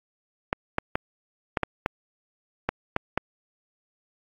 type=clicks; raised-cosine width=0.5 ms; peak=-8 dBFS; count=9; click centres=0.529 / 0.784 / 0.955 / 1.572 / 1.633 / 1.861 / 2.69 / 2.964 / 3.176 s; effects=AAC 48 kbps